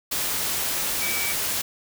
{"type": "tone in noise", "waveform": "sine", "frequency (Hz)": 2294, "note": "D7", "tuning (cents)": -41, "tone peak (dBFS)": -29, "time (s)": [1.01, 1.33], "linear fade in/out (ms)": 10, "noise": "white", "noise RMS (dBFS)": -26, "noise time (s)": [0.11, 1.62], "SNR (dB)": -6, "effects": []}